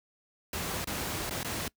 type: noise with dropouts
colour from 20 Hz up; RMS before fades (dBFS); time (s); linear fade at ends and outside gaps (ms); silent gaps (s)
pink; -34; 0.53-1.68; 2; 0.845-0.872 / 1.296-1.308 / 1.432-1.446
effects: noise-tail reverb RT60 0.1 s tail -23 dB re dry + high-pass 60 Hz 12 dB/octave